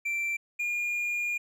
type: tone pair in turn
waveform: triangle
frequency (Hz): 2349 / 2422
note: D7 / D#7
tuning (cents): 0 / -47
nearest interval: minor second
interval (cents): 53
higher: second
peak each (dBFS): -26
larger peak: neither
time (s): 0.05-0.37 / 0.59-1.38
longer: second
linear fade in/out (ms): 10
effects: none